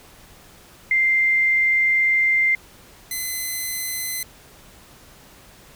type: tone pair in turn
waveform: sine / 5% pulse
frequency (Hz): 2093 / 2035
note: C7 / C7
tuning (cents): 0 / -49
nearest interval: unison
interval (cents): 49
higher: first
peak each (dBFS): -15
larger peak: neither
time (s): 0.91-2.55 / 3.11-4.23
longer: first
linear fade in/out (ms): 2
effects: pink hiss -48 dBFS RMS until 5.75 s